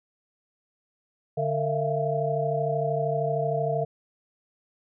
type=tone cluster; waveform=sine; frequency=145.8 / 455.4 / 654 / 687 Hz; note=D3 / A#4 / E5 / F5; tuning=-12 / -40 / -14 / -29 cents; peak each=-29 dBFS; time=1.37-3.85 s; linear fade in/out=10 ms; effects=none